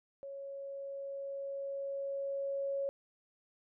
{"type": "tone with level ramp", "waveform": "sine", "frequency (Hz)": 553, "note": "C#5", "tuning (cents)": -4, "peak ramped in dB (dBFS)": [-42, -32], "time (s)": [0.23, 2.89], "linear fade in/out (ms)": 0, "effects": []}